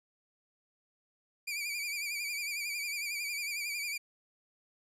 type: tone with vibrato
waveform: sawtooth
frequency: 2347 Hz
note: D7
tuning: 2 cents flat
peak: -31 dBFS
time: 1.47-3.98 s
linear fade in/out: 10 ms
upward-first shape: sine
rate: 11 Hz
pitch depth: 68 cents each way
effects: resampled to 32000 Hz